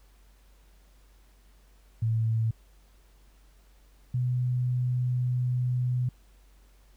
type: tone pair in turn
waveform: sine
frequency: 112.3 / 124.78 Hz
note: A2 / B2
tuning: +36 / +18 cents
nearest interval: major second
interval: 182 cents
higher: second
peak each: -23 / -24 dBFS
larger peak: first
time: 2.02-2.51 / 4.14-6.09 s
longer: second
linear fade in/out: 5 ms
effects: added 48 Hz sine -55 dBFS peak until 6.96 s + pink hiss -65 dBFS RMS until 6.96 s